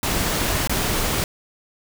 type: noise with dropouts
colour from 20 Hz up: pink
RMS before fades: -22 dBFS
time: 0.03-1.24 s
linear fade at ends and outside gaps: 1 ms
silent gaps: 0.674-0.695 s
effects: none